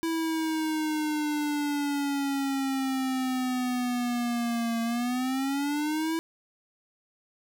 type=exponential two-way sweep; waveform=square; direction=down then up; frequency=329.6 to 229.4 to 329.6 Hz; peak=-27 dBFS; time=0.03-6.19 s; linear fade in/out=0 ms; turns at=4.82 s; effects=none